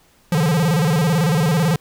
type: tone with vibrato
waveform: square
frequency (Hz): 160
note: D#3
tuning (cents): +49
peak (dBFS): -15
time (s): 0.32-1.76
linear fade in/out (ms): 2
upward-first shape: square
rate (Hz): 18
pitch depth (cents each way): 160
effects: pink hiss -55 dBFS RMS until 1.8 s